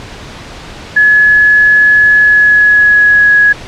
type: tone with pitch glide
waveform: sine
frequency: 1700 to 1672.7 Hz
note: G#6 to G#6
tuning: +40 to +12 cents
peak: -3 dBFS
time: 0.96-3.53 s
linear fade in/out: 10 ms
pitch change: -28 cents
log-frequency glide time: 2.16-3.32 s
effects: pink hiss -28 dBFS RMS until 3.67 s + low-pass 5000 Hz 12 dB/octave